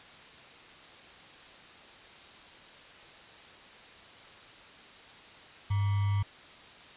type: tone with sample-and-hold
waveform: sine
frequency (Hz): 100.4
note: G2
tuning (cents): +42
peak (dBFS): -25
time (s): 5.7-6.23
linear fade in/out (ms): 10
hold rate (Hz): 1050
effects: white hiss -51 dBFS RMS until 6.96 s + resampled to 8000 Hz